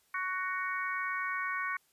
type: harmonic tone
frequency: 371.7 Hz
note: F#4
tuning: 8 cents sharp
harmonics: 3 / 4 / 5 / 6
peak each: -36 / -37 / -38 / -39 dBFS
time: 0.14-1.77 s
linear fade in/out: 5 ms
effects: white hiss -70 dBFS RMS until 1.92 s + resampled to 32000 Hz